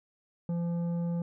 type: tone with tanh clipping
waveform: sine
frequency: 171.1 Hz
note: F3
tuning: 35 cents flat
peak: -30 dBFS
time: 0.49-1.22 s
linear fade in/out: 2 ms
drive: 9 dB
effects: none